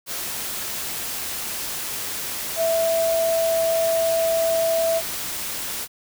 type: tone in noise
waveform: sine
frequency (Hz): 659.3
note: E5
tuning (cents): 0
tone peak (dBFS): -18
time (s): 2.56-5.02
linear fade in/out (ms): 50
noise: white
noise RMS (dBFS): -29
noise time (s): 0.06-5.88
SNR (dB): +8
effects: none